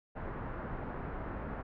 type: low-pass noise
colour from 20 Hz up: pink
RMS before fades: -40 dBFS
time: 0.15-1.63 s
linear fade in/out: 20 ms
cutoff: 1600 Hz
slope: 24 dB/octave
effects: none